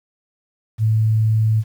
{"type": "tone", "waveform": "sine", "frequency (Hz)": 109.8, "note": "A2", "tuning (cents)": -3, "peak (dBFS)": -13, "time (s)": [0.78, 1.64], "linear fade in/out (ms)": 50, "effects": ["8-bit"]}